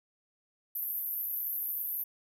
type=band-pass noise; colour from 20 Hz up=pink; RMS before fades=-35 dBFS; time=0.75-2.04 s; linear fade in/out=5 ms; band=12000 to 14000 Hz; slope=96 dB/octave; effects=none

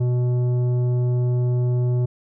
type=tone with tanh clipping; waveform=sine; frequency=123.47 Hz; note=B2; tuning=in tune; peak=-19 dBFS; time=0-2.06 s; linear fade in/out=10 ms; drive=10 dB; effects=none

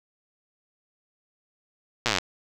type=slowing click train; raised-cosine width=0.2 ms; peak=-5 dBFS; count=14; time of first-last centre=2.06-2.185 s; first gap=8 ms; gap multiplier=1.03; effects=none

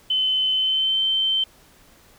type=tone with pitch glide; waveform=sine; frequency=3048 to 3103 Hz; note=G7 to G7; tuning=-49 to -18 cents; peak=-18 dBFS; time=0.1-1.44 s; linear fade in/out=5 ms; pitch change=+31 cents; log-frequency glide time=0.53-1.02 s; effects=pink hiss -53 dBFS RMS until 2.18 s

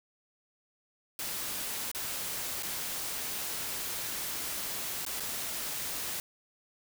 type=noise with dropouts; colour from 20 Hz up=white; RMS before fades=-36 dBFS; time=1.19-6.2 s; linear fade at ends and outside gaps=1 ms; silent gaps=1.915-1.948 / 2.625-2.631 / 5.051-5.064 / 5.199-5.203 s; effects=none

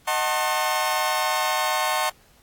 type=chord; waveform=sawtooth; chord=D# diminished seventh; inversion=none; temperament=just; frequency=622.3 / 746.7 / 896 / 1075.3 Hz; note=D#5 / F#5 / A5 / C6; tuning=0 / +16 / +31 / +47 cents; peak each=-25 / -23 / -23 / -22 dBFS; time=0.07-2.1 s; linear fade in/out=10 ms; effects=pink hiss -57 dBFS RMS until 2.42 s + AAC 64 kbps

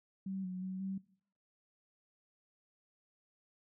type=tone with pitch steps; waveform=sine; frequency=191.9 / 183.9 / 187.6 / 192.5 Hz; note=G3 / F#3 / F#3 / G3; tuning=-37 / -10 / +24 / -31 cents; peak=-37 dBFS; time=0.26-0.98 s; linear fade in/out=5 ms; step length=180 ms; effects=noise-tail reverb RT60 0.6 s tail -20 dB re dry

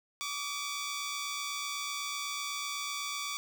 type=tone pair together; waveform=10% pulse; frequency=1144 / 1212 Hz; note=D6 / D#6; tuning=-46 / -46 cents; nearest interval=minor second; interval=100 cents; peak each=-27 / -34 dBFS; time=0.21-3.37 s; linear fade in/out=0 ms; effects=none

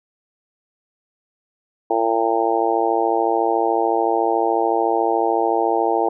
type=harmonic tone; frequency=113.8 Hz; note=A#2; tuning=41 cents flat; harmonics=3 / 4 / 5 / 6 / 7 / 8; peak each=-23 / -22 / -27 / -23 / -21 / -25 dBFS; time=1.9-6.09 s; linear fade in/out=5 ms; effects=none

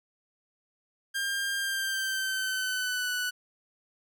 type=tone with pitch glide; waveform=sawtooth; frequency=1600 to 1484.3 Hz; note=G6 to F#6; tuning=+35 to +5 cents; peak=-25 dBFS; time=1.14-3.31 s; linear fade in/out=20 ms; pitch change=-130 cents; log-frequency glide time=1.58-3.11 s; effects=none

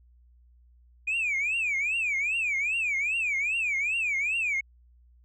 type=tone with vibrato; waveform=sine; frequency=2427 Hz; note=D#7; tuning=44 cents flat; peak=-23 dBFS; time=1.07-4.61 s; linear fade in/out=10 ms; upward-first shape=triangle; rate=2.5 Hz; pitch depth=250 cents each way; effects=tanh soft clip ceiling -23 dBFS + added 60 Hz sine -55 dBFS peak until 5.24 s

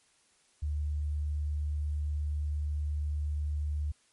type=tone; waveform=sine; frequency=74.3 Hz; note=D2; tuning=21 cents sharp; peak=-29 dBFS; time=0.62-3.92 s; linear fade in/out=10 ms; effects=white hiss -67 dBFS RMS until 4.12 s + MP3 48 kbps

